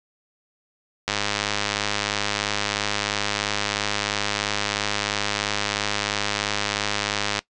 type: click train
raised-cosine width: 0.2 ms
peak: -5 dBFS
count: 651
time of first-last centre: 1.08-7.391 s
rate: 103 Hz
effects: noise-tail reverb RT60 0.1 s tail -20 dB re dry + resampled to 22050 Hz